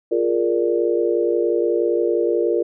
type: chord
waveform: sine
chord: Bb dominant seventh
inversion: second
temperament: equal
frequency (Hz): 349.2 / 415.3 / 466.2 / 587.3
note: F4 / Ab4 / Bb4 / D5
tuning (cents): 0 / 0 / 0 / 0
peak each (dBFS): -20 / -24 / -20 / -26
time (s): 0.11-2.63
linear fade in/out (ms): 10
effects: none